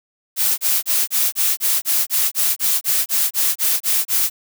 blue noise bursts, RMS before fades -17 dBFS, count 16, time 0.36-4.3 s, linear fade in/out 50 ms, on 220 ms, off 28 ms, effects none

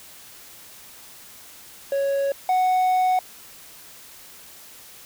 triangle tone pair in turn, 554.4 / 740 Hz, C#5 / F#5, 0 / 0 cents, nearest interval perfect fourth, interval 500 cents, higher second, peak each -18 / -15 dBFS, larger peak second, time 1.92-2.32 / 2.49-3.19 s, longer second, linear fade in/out 2 ms, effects white hiss -45 dBFS RMS until 5.05 s

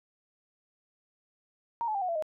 sine tone with pitch steps, 932.3 / 859.9 / 793.1 / 731.5 / 674.6 / 622.2 Hz, A#5 / A5 / G5 / F#5 / E5 / D#5, 0 / -40 / +20 / -20 / +40 / 0 cents, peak -28 dBFS, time 1.81-2.224 s, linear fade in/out 0 ms, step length 69 ms, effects none

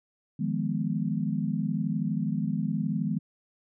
sine chord, F half-diminished seventh, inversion third, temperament equal, 155.56 / 174.61 / 207.7 / 246.9 Hz, Eb3 / F3 / Ab3 / Cb4, 0 / 0 / 0 / 0 cents, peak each -31 / -32 / -30 / -33 dBFS, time 0.39-3.19 s, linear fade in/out 10 ms, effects none

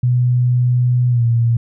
sine tone with pitch glide, 123.7 to 116.96 Hz, B2 to A#2, +3 to +6 cents, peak -11 dBFS, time 0.03-1.57 s, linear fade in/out 5 ms, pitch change -97 cents, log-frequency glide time 1.09-1.24 s, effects none

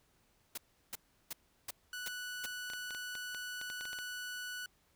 white noise bursts, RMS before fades -41 dBFS, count 6, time 0.55-2.462 s, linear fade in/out 5 ms, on 27 ms, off 350 ms
sawtooth tone, 1480 Hz, F#6, in tune, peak -37 dBFS, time 1.93-4.66 s, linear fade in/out 2 ms
clicks, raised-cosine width 0.2 ms, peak -29 dBFS, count 12, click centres 2.701 / 2.735 / 2.907 / 2.948 / 3.153 / 3.347 / 3.614 / 3.701 / 3.81 / 3.854 / 3.931 / 3.988 s
effects pink hiss -72 dBFS RMS until 4.95 s

